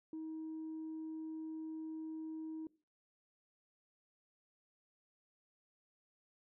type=tone; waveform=sine; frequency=317.2 Hz; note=D#4; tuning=33 cents sharp; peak=-40 dBFS; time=0.13-2.67 s; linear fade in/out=2 ms; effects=noise-tail reverb RT60 0.4 s tail -22 dB re dry + tanh soft clip ceiling -39 dBFS